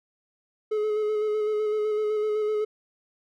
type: tone with vibrato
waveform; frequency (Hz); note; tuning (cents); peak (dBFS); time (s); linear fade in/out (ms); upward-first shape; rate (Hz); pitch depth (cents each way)
triangle; 426; G#4; +44; -21; 0.71-2.65; 10; square; 7.9; 18
effects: none